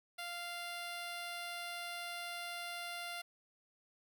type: tone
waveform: 10% pulse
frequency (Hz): 696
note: F5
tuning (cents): -6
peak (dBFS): -33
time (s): 0.18-3.22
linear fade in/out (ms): 10
effects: none